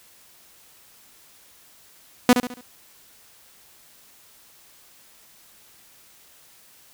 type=tone with echo; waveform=sawtooth; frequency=246.9 Hz; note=B3; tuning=in tune; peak=-6 dBFS; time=2.29-2.33 s; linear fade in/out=2 ms; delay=70 ms; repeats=4; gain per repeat=-8 dB; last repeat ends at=2.61 s; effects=white hiss -53 dBFS RMS until 6.93 s